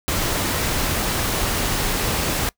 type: noise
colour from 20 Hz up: pink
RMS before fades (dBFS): -22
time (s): 0.08-2.49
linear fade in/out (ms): 0
effects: noise-tail reverb RT60 0.1 s tail -23 dB re dry